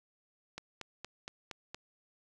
click train, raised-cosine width 0.2 ms, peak -24 dBFS, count 6, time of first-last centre 0.58-1.746 s, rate 4.29 Hz, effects none

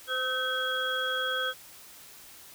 sine tone cluster, 515 / 1281 / 1539 / 3305 Hz, C5 / E6 / G6 / G#7, -28 / -50 / -32 / -9 cents, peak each -35 / -35 / -31 / -32 dBFS, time 0.07-1.54 s, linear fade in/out 50 ms, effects white hiss -50 dBFS RMS until 2.54 s

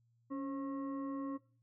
sine tone with frequency modulation, 277.2 Hz, C#4, in tune, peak -37 dBFS, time 0.3-1.38 s, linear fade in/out 20 ms, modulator 810 Hz, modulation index 0.57, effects noise-tail reverb RT60 0.4 s tail -18 dB re dry + added 117 Hz sine -70 dBFS peak until 1.62 s

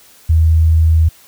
sine tone, 80.5 Hz, E2, 41 cents flat, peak -7 dBFS, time 0.29-1.09 s, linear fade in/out 10 ms, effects white hiss -45 dBFS RMS until 1.27 s

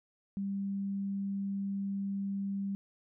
sine tone, 197.5 Hz, G3, 13 cents sharp, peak -32 dBFS, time 0.37-2.75 s, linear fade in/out 0 ms, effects none

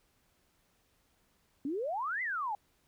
sine exponential two-way sweep, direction up then down, 261.6 to 2093 to 791 Hz, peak -32 dBFS, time 1.65-2.55 s, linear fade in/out 2 ms, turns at 2.22 s, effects pink hiss -72 dBFS RMS until 2.87 s

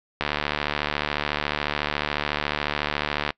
click train, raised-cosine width 0.3 ms, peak -7 dBFS, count 230, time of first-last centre 0.21-3.305 s, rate 74 Hz, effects noise-tail reverb RT60 0.1 s tail -25 dB re dry + low-pass 5000 Hz 12 dB/octave

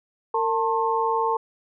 sine tone cluster, 456.6 / 890 / 1070 Hz, A#4 / A5 / C6, -36 / +20 / +38 cents, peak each -25 / -23 / -26 dBFS, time 0.34-1.37 s, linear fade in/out 5 ms, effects none

